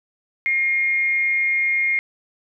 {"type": "tone with amplitude modulation", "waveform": "sine", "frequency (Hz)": 2134, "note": "C7", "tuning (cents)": 34, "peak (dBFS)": -15, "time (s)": [0.46, 1.99], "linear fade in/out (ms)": 0, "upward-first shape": "sine", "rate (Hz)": 281, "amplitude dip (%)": 40, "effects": []}